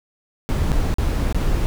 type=noise with dropouts; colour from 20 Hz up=brown; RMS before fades=-19 dBFS; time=0.49-1.66 s; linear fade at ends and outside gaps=0 ms; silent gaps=0.718-0.725 / 0.941-0.984 / 1.326-1.346 s; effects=none

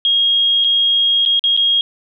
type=tone with dropouts; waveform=sine; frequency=3265 Hz; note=G#7; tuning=30 cents flat; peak=-11 dBFS; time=0.05-1.81 s; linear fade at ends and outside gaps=1 ms; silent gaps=0.641-0.645 / 1.252-1.26 / 1.394-1.439 / 1.566-1.574 s; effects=none

